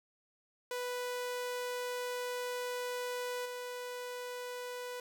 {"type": "tone with level steps", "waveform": "sawtooth", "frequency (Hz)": 493.9, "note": "B4", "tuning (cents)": 0, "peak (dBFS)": [-32, -36], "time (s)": [0.71, 5], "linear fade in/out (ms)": 2, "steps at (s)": 3.45, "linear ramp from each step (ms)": 10, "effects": []}